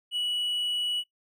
triangle tone, 2938 Hz, F#7, 13 cents flat, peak -25 dBFS, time 0.11-1.04 s, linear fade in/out 50 ms, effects noise-tail reverb RT60 0.1 s tail -19 dB re dry

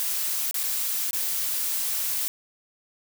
blue noise with dropouts, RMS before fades -27 dBFS, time 0-2.28 s, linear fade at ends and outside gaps 0 ms, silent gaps 0.511-0.543 / 0.633-0.637 / 1.108-1.131 s, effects none

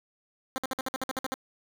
10% pulse tone bursts, 262.7 Hz, C4, 7 cents sharp, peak -21 dBFS, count 11, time 0.56-1.341 s, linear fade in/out 0 ms, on 21 ms, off 55 ms, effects none

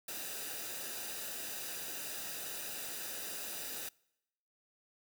white noise with comb filter, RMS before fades -42 dBFS, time 0.08-3.89 s, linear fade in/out 5 ms, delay 0.92 ms, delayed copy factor -0.6, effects noise-tail reverb RT60 0.9 s tail -26 dB re dry

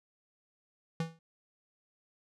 square tone with exponential decay, 163.9 Hz, E3, 10 cents flat, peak -29 dBFS, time 1-1.19 s, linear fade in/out 2 ms, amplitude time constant 41 ms, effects low-pass 7000 Hz 12 dB/octave

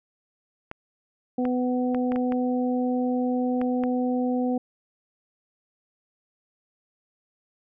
clicks, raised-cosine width 0.5 ms, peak -19 dBFS, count 8, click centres 0.714 / 1.453 / 1.947 / 2.12 / 2.16 / 2.322 / 3.615 / 3.837 s
harmonic tone, 249.9 Hz, B3, 21 cents sharp, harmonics 1 / 2 / 3, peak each -23 / -29 / -33 dBFS, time 1.38-4.58 s, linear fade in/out 5 ms
effects none

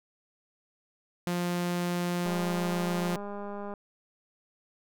sawtooth tone, 175.8 Hz, F3, 12 cents sharp, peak -24 dBFS, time 1.27-3.16 s, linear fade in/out 0 ms
click train, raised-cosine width 1 ms, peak -26 dBFS, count 301, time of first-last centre 2.26-3.738 s, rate 203 Hz
effects none

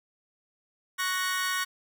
sawtooth chord, F# major, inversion second, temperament equal, 1108.7 / 1480 / 1864.7 Hz, C#6 / F#6 / A#6, 0 / 0 / 0 cents, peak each -28 dBFS, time 0.98-1.65 s, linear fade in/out 20 ms, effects none

